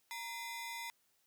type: ring-modulated tone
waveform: sawtooth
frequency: 1490 Hz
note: F#6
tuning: 12 cents sharp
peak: -35 dBFS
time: 0.11-0.9 s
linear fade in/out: 0 ms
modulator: 557 Hz
effects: white hiss -75 dBFS RMS until 1.26 s